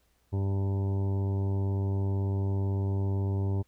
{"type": "harmonic tone with a mistuned harmonic", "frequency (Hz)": 98, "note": "G2", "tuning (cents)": 0, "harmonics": [1, 2, 3, 4, 5, 6, 7, 8, 9, 10], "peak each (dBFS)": [-26, -38, -40, -39, -51, -49, -54, -54, -49, -56], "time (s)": [0.32, 3.63], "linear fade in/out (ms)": 20, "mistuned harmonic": 7, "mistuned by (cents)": -19, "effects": ["added 60 Hz sine -70 dBFS peak until 3.67 s", "pink hiss -71 dBFS RMS until 3.67 s"]}